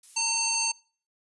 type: noise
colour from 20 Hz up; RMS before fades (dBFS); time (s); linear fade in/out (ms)
violet; -45; 0.03-0.68; 5
type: harmonic tone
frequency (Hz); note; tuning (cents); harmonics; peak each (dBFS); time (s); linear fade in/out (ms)
903; A5; +45; 1 / 3 / 5 / 7 / 9; -33 / -32 / -30 / -28 / -33; 0.16-0.72; 10
effects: noise-tail reverb RT60 0.4 s tail -23 dB re dry + resampled to 24000 Hz